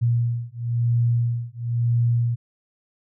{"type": "beating tone pair", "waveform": "sine", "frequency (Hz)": [118, 118.99], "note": ["A#2", "A#2"], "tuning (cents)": [22, 36], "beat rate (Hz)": 0.99, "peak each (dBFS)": -22, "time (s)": [0.01, 2.36], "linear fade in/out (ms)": 20, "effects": []}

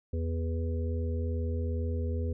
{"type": "harmonic tone with a mistuned harmonic", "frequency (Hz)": 82.41, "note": "E2", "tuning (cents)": 0, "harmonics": [1, 3, 5, 6], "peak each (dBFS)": [-29, -39, -41, -41], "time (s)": [0.13, 2.33], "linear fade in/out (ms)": 5, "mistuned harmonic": 3, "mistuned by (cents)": -22, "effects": []}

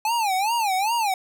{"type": "tone with vibrato", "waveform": "square", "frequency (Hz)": 840, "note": "G#5", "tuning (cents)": 19, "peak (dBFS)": -21, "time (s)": [0.05, 1.14], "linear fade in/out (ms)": 2, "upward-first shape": "sine", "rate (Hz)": 2.5, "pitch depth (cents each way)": 210, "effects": []}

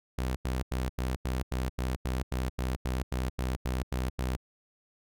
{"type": "tone bursts", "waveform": "sawtooth", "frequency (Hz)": 63.5, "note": "B1", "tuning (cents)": 49, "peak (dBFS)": -25, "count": 16, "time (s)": [0.18, 4.365], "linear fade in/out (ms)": 5, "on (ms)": 180, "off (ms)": 87, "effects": []}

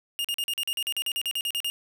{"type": "tone bursts", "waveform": "45% pulse", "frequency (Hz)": 2838, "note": "F7", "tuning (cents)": 27, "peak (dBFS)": -26, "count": 16, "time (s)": [0.19, 1.7], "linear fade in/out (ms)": 0, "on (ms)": 55, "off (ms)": 42, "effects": []}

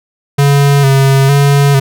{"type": "tone with vibrato", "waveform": "square", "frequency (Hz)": 138.59, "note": "C#3", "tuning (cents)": 0, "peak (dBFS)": -6, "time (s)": [0.38, 1.8], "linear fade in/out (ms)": 10, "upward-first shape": "square", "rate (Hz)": 1.1, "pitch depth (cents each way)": 35, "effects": []}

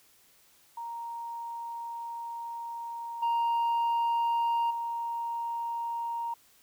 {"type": "tone with level steps", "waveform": "sine", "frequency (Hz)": 933, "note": "A#5", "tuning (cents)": 1, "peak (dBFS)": [-35, -22, -30], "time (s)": [0.77, 6.34], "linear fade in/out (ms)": 5, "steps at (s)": [3.22, 4.7], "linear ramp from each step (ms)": 10, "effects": ["tanh soft clip ceiling -24 dBFS", "white hiss -62 dBFS RMS until 6.62 s"]}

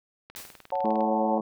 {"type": "click train", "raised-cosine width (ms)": 0.3, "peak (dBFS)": -29, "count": 15, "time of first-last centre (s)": [0.3, 1.007], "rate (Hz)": 19.8}
{"type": "noise with exponential decay", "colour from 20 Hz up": "white", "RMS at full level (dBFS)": -38, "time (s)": [0.36, 0.78], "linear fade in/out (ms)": 0, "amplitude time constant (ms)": 91}
{"type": "chord", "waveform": "sine", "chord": "F# minor", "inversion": "second", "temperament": "equal", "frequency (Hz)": [554.4, 740, 880], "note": ["C#5", "F#5", "A5"], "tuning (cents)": [0, 0, 0], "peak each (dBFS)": -29, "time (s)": [0.72, 1.38], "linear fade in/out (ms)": 2}
{"type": "harmonic tone", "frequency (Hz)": 109.1, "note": "A2", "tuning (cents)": -14, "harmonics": [2, 3, 4, 5, 6, 7, 8, 9, 10], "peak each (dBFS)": [-28, -32, -34, -36, -38, -39, -40, -41, -42], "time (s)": [0.84, 1.41], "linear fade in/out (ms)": 5}
{"effects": []}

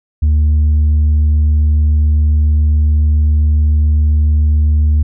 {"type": "tone", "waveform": "sine", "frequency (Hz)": 75.6, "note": "D#2", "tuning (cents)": -49, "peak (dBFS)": -5, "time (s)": [0.22, 5.03], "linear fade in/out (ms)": 10, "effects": ["tanh soft clip ceiling -7 dBFS"]}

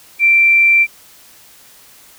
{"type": "tone", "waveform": "sine", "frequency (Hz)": 2351, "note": "D7", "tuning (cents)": 1, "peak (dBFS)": -7, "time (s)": [0.19, 0.87], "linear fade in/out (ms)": 50, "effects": ["white hiss -44 dBFS RMS until 2.18 s"]}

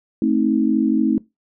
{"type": "chord", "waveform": "sine", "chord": "A diminished", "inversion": "none", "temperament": "just", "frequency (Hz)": [220, 264, 316.8], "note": ["A3", "C4", "Eb4"], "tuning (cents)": [0, 16, 31], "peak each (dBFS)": -19, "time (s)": [0.22, 1.18], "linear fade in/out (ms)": 2, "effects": ["noise-tail reverb RT60 0.2 s tail -21 dB re dry"]}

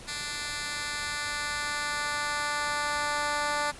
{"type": "tone with high-pass filter sweep", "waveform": "10% pulse", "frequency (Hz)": 293.7, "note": "D4", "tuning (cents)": 0, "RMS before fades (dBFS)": -31, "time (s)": [0.07, 3.72], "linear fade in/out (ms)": 20, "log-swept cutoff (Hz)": [2600, 700], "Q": 0.89, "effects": ["pink hiss -46 dBFS RMS until 3.79 s", "resampled to 24000 Hz"]}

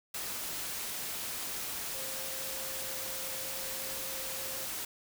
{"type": "tone in noise", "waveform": "sine", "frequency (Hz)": 530, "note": "C5", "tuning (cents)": 22, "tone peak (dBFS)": -47, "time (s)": [1.94, 4.65], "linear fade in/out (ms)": 5, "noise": "white", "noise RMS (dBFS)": -38, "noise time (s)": [0.14, 4.85], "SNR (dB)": -12, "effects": []}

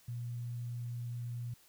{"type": "tone", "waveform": "sine", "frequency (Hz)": 120, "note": "B2", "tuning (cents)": -49, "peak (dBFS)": -37, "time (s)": [0.08, 1.54], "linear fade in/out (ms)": 5, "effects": ["white hiss -64 dBFS RMS until 1.68 s"]}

